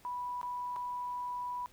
sine tone with dropouts, 984 Hz, B5, 7 cents flat, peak -35 dBFS, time 0.05-1.66 s, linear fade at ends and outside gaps 0 ms, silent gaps 0.414-0.43 / 0.761-0.765 s, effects pink hiss -62 dBFS RMS until 1.72 s

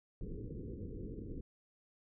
pink low-pass noise, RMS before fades -44 dBFS, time 0.21-1.41 s, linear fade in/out 2 ms, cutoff 490 Hz, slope 96 dB/octave, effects none

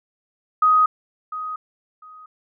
sine tone with echo, 1253 Hz, D#6, 12 cents sharp, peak -12 dBFS, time 0.62-0.86 s, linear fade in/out 5 ms, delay 700 ms, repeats 2, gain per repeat -14 dB, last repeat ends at 2.26 s, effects none

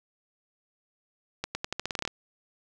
accelerating click train, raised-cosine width 0.2 ms, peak -13 dBFS, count 12, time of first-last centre 1.44-2.076 s, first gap 110 ms, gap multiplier 0.86, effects none

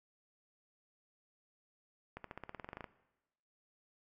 accelerating click train, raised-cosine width 0.5 ms, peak -29 dBFS, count 14, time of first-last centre 2.17-2.842 s, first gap 73 ms, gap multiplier 0.94, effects noise-tail reverb RT60 1.0 s tail -17 dB re dry

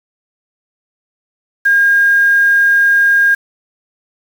sine tone with quantisation, 1618 Hz, G#6, 46 cents flat, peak -7 dBFS, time 1.65-3.35 s, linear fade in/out 10 ms, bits 5, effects none

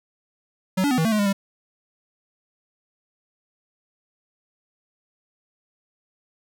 square tone with pitch steps, 187.4 / 286.4 / 252.8 / 160.7 / 224.1 / 212.4 / 203 / 197.3 Hz, F#3 / D4 / B3 / E3 / A3 / G#3 / G#3 / G3, +22 / -43 / +41 / -44 / +32 / +39 / -39 / +11 cents, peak -19 dBFS, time 0.77-1.33 s, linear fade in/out 10 ms, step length 70 ms, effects none

